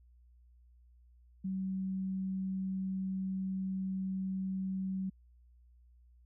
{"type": "tone", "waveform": "sine", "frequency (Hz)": 189.9, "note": "F#3", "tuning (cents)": 45, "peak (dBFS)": -33, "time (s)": [1.44, 5.1], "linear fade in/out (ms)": 10, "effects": ["added 60 Hz sine -59 dBFS peak until 6.25 s"]}